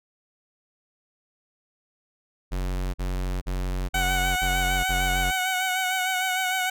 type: tone bursts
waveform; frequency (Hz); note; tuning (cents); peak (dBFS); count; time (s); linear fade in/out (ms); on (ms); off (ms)
square; 46; F#1; -9; -26; 6; 2.51-5.315; 20; 430; 45
type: tone with vibrato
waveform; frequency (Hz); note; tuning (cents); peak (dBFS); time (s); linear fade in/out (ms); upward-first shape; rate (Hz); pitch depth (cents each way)
15% pulse; 745; F#5; +12; -17; 3.94-6.7; 5; sine; 6.6; 33
effects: none